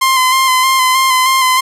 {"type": "tone with vibrato", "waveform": "sawtooth", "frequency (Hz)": 1040, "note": "C6", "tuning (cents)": -11, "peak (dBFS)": -5, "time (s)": [0.01, 1.61], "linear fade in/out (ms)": 10, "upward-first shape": "square", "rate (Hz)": 3.2, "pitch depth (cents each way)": 25, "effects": ["resampled to 32000 Hz", "7-bit"]}